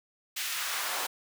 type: noise with high-pass filter sweep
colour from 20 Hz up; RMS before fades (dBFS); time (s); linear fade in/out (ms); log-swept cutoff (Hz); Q
pink; -33; 0.36-1.07; 10; 2500 to 700; 1.1
effects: none